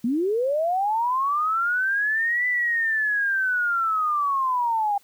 sine linear two-way sweep, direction up then down, 220 to 1996 to 794 Hz, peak -20 dBFS, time 0.04-4.98 s, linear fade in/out 5 ms, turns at 2.47 s, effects white hiss -58 dBFS RMS until 5.03 s

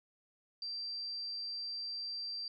sine tone, 4701 Hz, D8, 1 cent sharp, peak -38 dBFS, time 0.62-2.48 s, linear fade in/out 2 ms, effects none

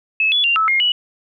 sine tone with pitch steps, 2596 / 3419 / 2778 / 1304 / 2133 / 2939 Hz, E7 / G#7 / F7 / E6 / C7 / F#7, -27 / +50 / -10 / -19 / +33 / -12 cents, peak -13 dBFS, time 0.2-0.92 s, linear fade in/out 2 ms, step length 120 ms, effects none

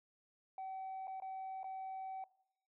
sine tone with dropouts, 763 Hz, G5, 47 cents flat, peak -40 dBFS, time 0.58-2.24 s, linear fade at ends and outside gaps 2 ms, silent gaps 1.072-1.078 / 1.201-1.221 / 1.632-1.642 s, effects noise-tail reverb RT60 0.7 s tail -21 dB re dry + tanh soft clip ceiling -40 dBFS

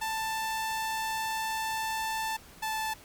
sawtooth tone pair in turn, 885 / 876.9 Hz, A5 / A5, +10 / -6 cents, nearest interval unison, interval 16 cents, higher first, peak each -26 dBFS, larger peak neither, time 0.01-2.37 / 2.62-2.94 s, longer first, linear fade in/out 10 ms, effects pink hiss -52 dBFS RMS until 3.04 s + MP3 96 kbps

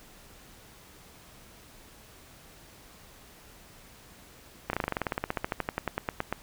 slowing click train, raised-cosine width 0.5 ms, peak -13 dBFS, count 25, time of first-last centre 4.7-6.326 s, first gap 32 ms, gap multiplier 1.06, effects pink hiss -53 dBFS RMS until 6.42 s

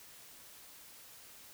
silence, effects white hiss -55 dBFS RMS until 1.53 s

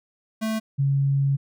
square / sine tone pair in turn, 220 / 138.59 Hz, A3 / C#3, 0 / 0 cents, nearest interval minor sixth, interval 800 cents, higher first, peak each -24 / -18 dBFS, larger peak second, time 0.41-0.6 / 0.78-1.37 s, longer second, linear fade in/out 20 ms, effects none

